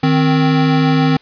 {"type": "tone pair together", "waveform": "square", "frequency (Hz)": [155.56, 261.6], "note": ["D#3", "C4"], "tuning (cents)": [0, 0], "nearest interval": "major sixth", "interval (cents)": 900, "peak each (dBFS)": -14, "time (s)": [0.03, 1.17], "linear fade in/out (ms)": 5, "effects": ["white hiss -48 dBFS RMS until 1.21 s", "resampled to 11025 Hz"]}